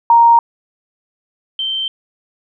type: tone pair in turn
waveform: sine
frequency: 933 / 3119 Hz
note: A#5 / G7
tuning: +1 / -9 cents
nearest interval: octave + major sixth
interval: 2090 cents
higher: second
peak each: -5 / -17 dBFS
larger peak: first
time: 0.1-0.39 / 1.59-1.88 s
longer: neither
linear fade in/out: 2 ms
effects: none